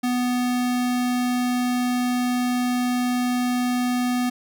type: tone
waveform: square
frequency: 247.4 Hz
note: B3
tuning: 3 cents sharp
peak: -21 dBFS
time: 0.03-4.3 s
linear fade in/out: 10 ms
effects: none

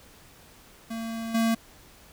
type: tone with level steps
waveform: square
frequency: 227 Hz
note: A#3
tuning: 46 cents flat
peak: -32 / -22 dBFS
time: 0.9-1.55 s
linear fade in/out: 10 ms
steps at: 1.34 s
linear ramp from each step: 10 ms
effects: pink hiss -53 dBFS RMS until 2.12 s

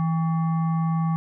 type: tone with frequency modulation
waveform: sine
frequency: 163.7 Hz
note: E3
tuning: 12 cents flat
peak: -20 dBFS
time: 0-1.16 s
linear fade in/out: 0 ms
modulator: 967 Hz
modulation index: 0.42
effects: none

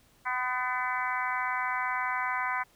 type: harmonic tone with a mistuned harmonic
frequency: 252.2 Hz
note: B3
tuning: 36 cents sharp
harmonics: 3 / 4 / 5 / 6 / 7 / 8 / 9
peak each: -37 / -32 / -37 / -35 / -40 / -35 / -41 dBFS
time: 0.25-2.64 s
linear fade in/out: 20 ms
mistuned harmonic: 5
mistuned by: -26 cents
effects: pink hiss -63 dBFS RMS until 2.75 s

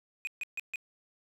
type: tone bursts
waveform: triangle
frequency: 2489 Hz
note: D#7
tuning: in tune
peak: -31 dBFS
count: 4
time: 0.25-0.758 s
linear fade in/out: 0 ms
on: 22 ms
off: 140 ms
effects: none

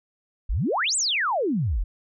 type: exponential two-way sweep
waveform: sine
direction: up then down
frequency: 35.72 to 8610 to 35.72 Hz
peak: -21 dBFS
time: 0.49-1.84 s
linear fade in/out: 10 ms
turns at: 0.96 s
effects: none

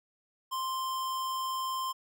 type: tone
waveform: square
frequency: 1046.5 Hz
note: C6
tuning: in tune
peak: -32 dBFS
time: 0.51-1.93 s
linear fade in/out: 20 ms
effects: none

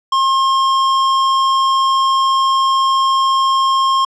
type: tone with hard clipping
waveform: sine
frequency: 1069 Hz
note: C6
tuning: 37 cents sharp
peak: -13 dBFS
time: 0.12-4.05 s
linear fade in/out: 5 ms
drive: 15 dB
effects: low-pass 6000 Hz 12 dB/octave

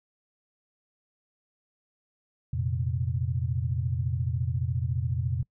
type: chord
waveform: sine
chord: F suspended fourth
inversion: none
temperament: equal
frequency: 87.31 / 116.54 / 130.81 Hz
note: F2 / Bb2 / C3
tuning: 0 / 0 / 0 cents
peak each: -30 dBFS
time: 2.53-5.43 s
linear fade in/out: 5 ms
effects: noise-tail reverb RT60 0.1 s tail -25 dB re dry

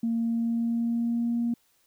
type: tone with pitch glide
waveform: sine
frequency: 230 to 235.6 Hz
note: A#3 to A#3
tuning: -23 to +19 cents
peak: -23 dBFS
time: 0.03-1.54 s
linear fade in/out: 5 ms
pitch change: +42 cents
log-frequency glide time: 0.15-1.37 s
effects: tanh soft clip ceiling -19 dBFS + white hiss -67 dBFS RMS until 1.86 s

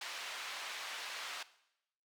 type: band-pass noise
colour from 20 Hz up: white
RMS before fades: -44 dBFS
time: 0.01-1.43 s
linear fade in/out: 5 ms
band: 810 to 3500 Hz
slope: 12 dB/octave
effects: noise-tail reverb RT60 0.8 s tail -17 dB re dry

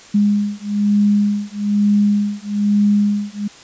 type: beating tone pair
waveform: sine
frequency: 205.1 / 206.2 Hz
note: G#3 / G#3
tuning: -21 / -12 cents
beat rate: 1.1 Hz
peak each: -16 dBFS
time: 0.14-3.48 s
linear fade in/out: 10 ms
effects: white hiss -41 dBFS RMS until 3.63 s + resampled to 16000 Hz

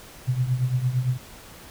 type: tone with tremolo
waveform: sine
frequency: 126.6 Hz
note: B2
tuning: 43 cents sharp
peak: -17 dBFS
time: 0.27-1.18 s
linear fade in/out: 20 ms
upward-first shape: triangle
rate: 8.8 Hz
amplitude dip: 80%
effects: pink hiss -45 dBFS RMS until 1.7 s

